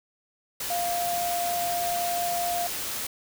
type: tone in noise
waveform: sine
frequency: 698.5 Hz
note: F5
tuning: in tune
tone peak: -26 dBFS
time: 0.7-2.67 s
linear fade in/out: 5 ms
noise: white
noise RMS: -32 dBFS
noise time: 0.6-3.07 s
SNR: +3 dB
effects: none